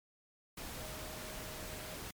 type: tone in noise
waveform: sine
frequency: 622.3 Hz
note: D#5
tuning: in tune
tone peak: -52 dBFS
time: 0.76-1.95 s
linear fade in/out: 5 ms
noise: pink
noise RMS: -45 dBFS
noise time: 0.57-2.11 s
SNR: -10 dB
effects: MP3 96 kbps